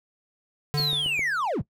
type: tone with exponential decay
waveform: square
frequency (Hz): 146.83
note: D3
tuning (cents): 0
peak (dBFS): -23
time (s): 0.74-1.48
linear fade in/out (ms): 0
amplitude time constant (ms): 160
type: linear sweep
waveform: triangle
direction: down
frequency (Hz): 4504 to 66.9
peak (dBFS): -22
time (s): 0.77-1.62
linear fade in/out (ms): 10
type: click train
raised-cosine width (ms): 2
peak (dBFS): -24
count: 4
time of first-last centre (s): 0.8-1.193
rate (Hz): 7.64
effects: noise-tail reverb RT60 0.1 s tail -19 dB re dry